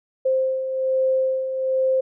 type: beating tone pair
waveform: sine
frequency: 523 / 524.2 Hz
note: C5 / C5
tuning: -1 / +3 cents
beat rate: 1.2 Hz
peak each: -27 / -19 dBFS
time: 0.25-2.01 s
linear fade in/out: 10 ms
effects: none